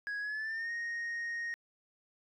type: tone with pitch glide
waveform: sine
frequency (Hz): 1661.2 to 1864.6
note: G#6 to A#6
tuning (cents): 0 to 0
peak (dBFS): -32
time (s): 0.07-1.54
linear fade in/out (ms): 0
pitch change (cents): +200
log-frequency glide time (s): 0.2-0.71
effects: tanh soft clip ceiling -34 dBFS